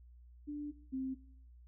sine tone pair in turn, 293.7 / 263.1 Hz, D4 / C4, 0 / +10 cents, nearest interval major second, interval 190 cents, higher first, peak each -38 / -35 dBFS, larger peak second, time 0.47-0.72 / 0.92-1.15 s, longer first, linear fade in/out 20 ms, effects noise-tail reverb RT60 0.6 s tail -17 dB re dry + added 60 Hz sine -55 dBFS peak until 1.67 s

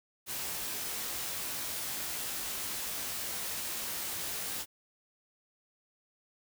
white noise with comb filter, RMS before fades -37 dBFS, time 0.26-4.66 s, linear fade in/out 50 ms, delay 18 ms, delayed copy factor +0.55, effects none

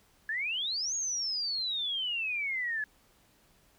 sine exponential two-way sweep, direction up then down, 1689 to 6700 to 1689 Hz, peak -30 dBFS, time 0.29-2.84 s, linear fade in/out 2 ms, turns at 0.95 s, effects pink hiss -65 dBFS RMS until 3.78 s

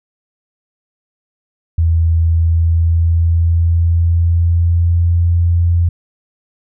sine tone with pitch glide, 82.41 to 85.76 Hz, E2 to F2, 0 to -31 cents, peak -9 dBFS, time 1.78-5.89 s, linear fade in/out 5 ms, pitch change +69 cents, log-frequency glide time 2.21-5.21 s, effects none

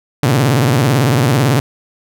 sawtooth tone with vibrato, 130.2 Hz, C3, 8 cents flat, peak -6 dBFS, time 0.23-1.6 s, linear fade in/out 2 ms, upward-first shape sine, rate 18 Hz, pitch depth 250 cents each way, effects none

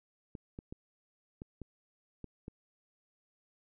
clicks, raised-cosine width 3 ms, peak -30 dBFS, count 7, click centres 0.352 / 0.589 / 0.725 / 1.419 / 1.617 / 2.243 / 2.481 s, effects none

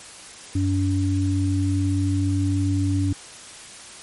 sine tone pair together, 95.5 / 286.2 Hz, G2 / D4, -45 / -45 cents, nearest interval octave + perfect fifth, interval 1900 cents, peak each -20 / -23 dBFS, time 0.55-3.13 s, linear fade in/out 5 ms, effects white hiss -41 dBFS RMS until 4.02 s + MP3 48 kbps

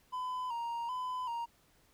triangle tone with vibrato, 971 Hz, B5, 30 cents flat, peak -33 dBFS, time 0.12-1.46 s, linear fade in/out 20 ms, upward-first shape square, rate 1.3 Hz, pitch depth 65 cents each way, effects pink hiss -68 dBFS RMS until 1.93 s

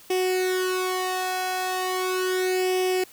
sawtooth tone with flanger, 370 Hz, F#4, in tune, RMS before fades -25 dBFS, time 0.1-3.04 s, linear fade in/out 5 ms, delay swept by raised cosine 0.36 to 1.22 ms, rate 0.37 Hz, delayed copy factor +0.8, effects white hiss -50 dBFS RMS until 3.12 s

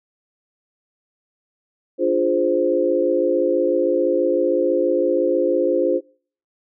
sine chord, D half-diminished seventh, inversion none, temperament equal, 293.7 / 349.2 / 415.3 / 523.3 Hz, D4 / F4 / Ab4 / C5, 0 / 0 / 0 / 0 cents, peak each -24 / -20 / -24 / -19 dBFS, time 1.98-6.01 s, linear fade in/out 50 ms, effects noise-tail reverb RT60 0.5 s tail -26 dB re dry

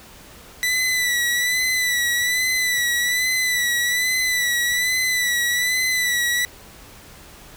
sawtooth tone with vibrato, 1975.5 Hz, B6, in tune, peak -15 dBFS, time 0.63-6.45 s, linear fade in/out 0 ms, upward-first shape sine, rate 1.2 Hz, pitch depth 47 cents each way, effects pink hiss -44 dBFS RMS until 7.56 s

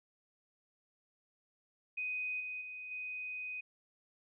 sine tone with level steps, 2500 Hz, D#7, 8 cents sharp, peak -35 / -39 / -43 / -39 dBFS, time 1.97-3.61 s, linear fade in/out 10 ms, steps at 2.4 / 2.61 / 2.91 s, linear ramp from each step 5 ms, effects none

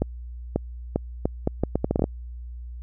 accelerating click train, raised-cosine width 2 ms, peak -8 dBFS, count 13, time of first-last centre 0.02-2.041 s, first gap 540 ms, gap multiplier 0.74, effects added 60 Hz sine -34 dBFS peak until 2.82 s

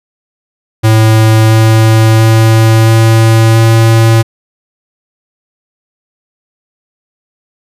square tone with pitch steps, 110.4 / 111.1 / 111.81 / 112.52 / 113.24 Hz, A2 / A2 / A2 / A2 / A#2, +6 / +17 / +28 / +39 / -50 cents, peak -4 dBFS, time 0.83-4.23 s, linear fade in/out 20 ms, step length 680 ms, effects resampled to 32000 Hz

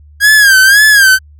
45% pulse tone with vibrato, 1623 Hz, G#6, 40 cents flat, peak -3 dBFS, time 0.2-1.19 s, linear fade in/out 50 ms, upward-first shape sine, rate 1.9 Hz, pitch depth 110 cents each way, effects added 74 Hz sine -36 dBFS peak until 1.39 s

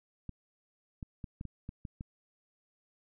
clicks, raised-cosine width 5 ms, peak -28 dBFS, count 8, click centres 0.293 / 1.028 / 1.242 / 1.411 / 1.453 / 1.691 / 1.852 / 2.009 s, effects none

